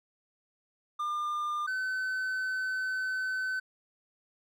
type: tone pair in turn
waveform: triangle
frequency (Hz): 1202 / 1519.7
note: D6 / F#6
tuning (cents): +40 / +46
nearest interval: major third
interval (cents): 406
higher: second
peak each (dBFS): -28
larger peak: neither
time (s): 0.99-1.67 / 1.67-3.6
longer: second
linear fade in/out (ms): 10
effects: none